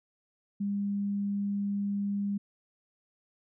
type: tone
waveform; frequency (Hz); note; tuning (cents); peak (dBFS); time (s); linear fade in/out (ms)
sine; 201.4; G3; +47; -28; 0.6-2.38; 10
effects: none